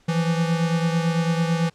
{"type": "beating tone pair", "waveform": "square", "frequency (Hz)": [164.81, 173.81], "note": ["E3", "F3"], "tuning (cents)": [0, -8], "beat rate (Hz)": 9, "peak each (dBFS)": [-21, -27], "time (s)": [0.08, 1.7], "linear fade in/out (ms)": 10, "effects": ["pink hiss -59 dBFS RMS until 1.74 s", "low-pass 7000 Hz 12 dB/octave"]}